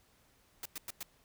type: noise bursts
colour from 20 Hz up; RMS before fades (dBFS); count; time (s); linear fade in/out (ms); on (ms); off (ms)
white; -41; 4; 0.63-1.03; 2; 25; 100
effects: pink hiss -68 dBFS RMS until 1.24 s